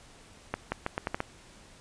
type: accelerating click train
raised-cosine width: 0.5 ms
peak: -14 dBFS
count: 7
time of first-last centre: 0.54-1.204 s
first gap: 180 ms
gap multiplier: 0.8
effects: pink hiss -54 dBFS RMS until 1.8 s + resampled to 22050 Hz